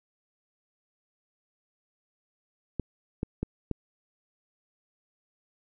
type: clicks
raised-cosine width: 3 ms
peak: -16 dBFS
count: 4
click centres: 2.797 / 3.231 / 3.43 / 3.713 s
effects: none